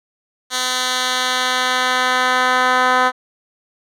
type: tone with band-pass filter sweep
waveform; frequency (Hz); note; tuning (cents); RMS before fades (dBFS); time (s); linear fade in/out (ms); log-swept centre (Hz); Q
10% pulse; 253.7; B3; +47; -17; 0.5-3.12; 50; 4800 to 1300; 0.92
effects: none